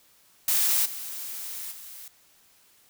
blue noise with level steps, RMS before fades -23 / -36 / -43 dBFS, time 0.48-2.08 s, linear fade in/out 2 ms, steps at 0.85 / 1.71 s, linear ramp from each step 10 ms, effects white hiss -60 dBFS RMS until 2.89 s

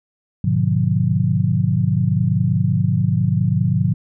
sine chord, G# diminished seventh, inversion none, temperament just, 103.83 / 124.59 / 149.51 / 179.41 Hz, G#2 / B2 / D3 / F3, 0 / +16 / +31 / +47 cents, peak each -20 dBFS, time 0.44-3.94 s, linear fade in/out 5 ms, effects none

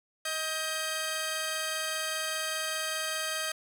10% pulse tone pair together, 630 / 1587.5 Hz, D#5 / G6, +21 / +21 cents, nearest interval octave + major third, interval 1600 cents, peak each -25 dBFS, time 0.25-3.52 s, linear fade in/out 5 ms, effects none

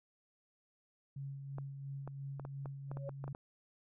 sine tone with tremolo, 138.1 Hz, C#3, 6 cents flat, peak -40 dBFS, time 1.16-3.33 s, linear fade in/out 5 ms, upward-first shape sine, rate 2.9 Hz, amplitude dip 40%
clicks, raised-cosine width 1 ms, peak -32 dBFS, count 11, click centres 1.584 / 2.076 / 2.397 / 2.451 / 2.658 / 2.915 / 2.971 / 3.093 / 3.241 / 3.279 / 3.349 s
sine tone with exponential growth, 554.4 Hz, C#5, in tune, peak -38 dBFS, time 2.88-3.09 s, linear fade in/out 1 ms, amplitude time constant 44 ms
effects none

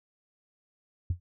sine tone with exponential decay, 87.8 Hz, F2, 10 cents sharp, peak -21 dBFS, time 1.1-1.2 s, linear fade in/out 5 ms, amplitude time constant 20 ms, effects tanh soft clip ceiling -20 dBFS

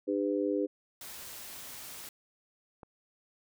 harmonic tone, 100.3 Hz, G2, 40 cents sharp, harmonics 3 / 4 / 5, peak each -31 / -32 / -33 dBFS, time 0.07-0.67 s, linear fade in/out 20 ms
white noise, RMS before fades -45 dBFS, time 1.01-2.09 s, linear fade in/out 2 ms
click, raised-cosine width 1 ms, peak -33 dBFS, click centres 2.832 s
effects none

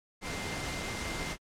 sine tone in noise, 2093 Hz, C7, in tune, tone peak -42 dBFS, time 0.21-1.37 s, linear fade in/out 50 ms, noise pink, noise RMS -37 dBFS, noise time 0.21-1.37 s, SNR -8 dB, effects low-pass 8000 Hz 12 dB/octave + AAC 64 kbps

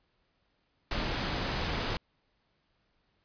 pink noise, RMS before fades -32 dBFS, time 0.91-1.97 s, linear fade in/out 2 ms, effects pink hiss -74 dBFS RMS until 3.24 s + resampled to 11025 Hz

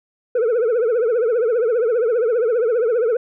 sine tone with vibrato, 466.2 Hz, A#4, in tune, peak -12 dBFS, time 0.35-3.17 s, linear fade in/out 5 ms, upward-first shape triangle, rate 15 Hz, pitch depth 170 cents each way, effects tanh soft clip ceiling -14 dBFS

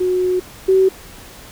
sine tone pair in turn, 365.7 / 380 Hz, F#4 / F#4, -20 / +46 cents, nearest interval minor second, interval 66 cents, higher second, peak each -14 / -9 dBFS, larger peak second, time 0-0.4 / 0.68-0.89 s, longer first, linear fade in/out 10 ms, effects pink hiss -39 dBFS RMS until 1.51 s

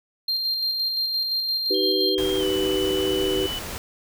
triangle tone with tremolo, 4186 Hz, C8, in tune, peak -20 dBFS, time 0.28-2.15 s, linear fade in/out 5 ms, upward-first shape square, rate 5.8 Hz, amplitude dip 30%
sine chord, Eb augmented, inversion none, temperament equal with one note detuned, 311.1 / 385.7 / 493.9 Hz, Eb4 / G4 / B4, 0 / -28 / 0 cents, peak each -28 / -23 / -28 dBFS, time 1.7-3.47 s, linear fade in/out 10 ms
sine tone with pitch glide, 3214 to 2981 Hz, G7 to F#7, +43 to +12 cents, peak -28 dBFS, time 1.74-3.59 s, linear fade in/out 5 ms, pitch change -131 cents, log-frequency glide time 2.38-2.45 s
pink noise, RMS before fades -33 dBFS, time 2.18-3.78 s, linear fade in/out 0 ms
effects none

